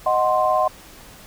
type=chord; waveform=sine; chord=C diminished; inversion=first; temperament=equal; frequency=622.3 / 740 / 1046.5 Hz; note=Eb5 / Gb5 / C6; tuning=0 / 0 / 0 cents; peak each=-20 dBFS; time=0.06-0.68 s; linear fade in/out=5 ms; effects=pink hiss -44 dBFS RMS until 1.26 s